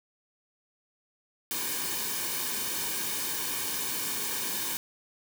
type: noise with comb filter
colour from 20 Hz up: white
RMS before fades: -32 dBFS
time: 1.51-4.77 s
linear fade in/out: 0 ms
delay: 1.5 ms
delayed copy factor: -0.7
effects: none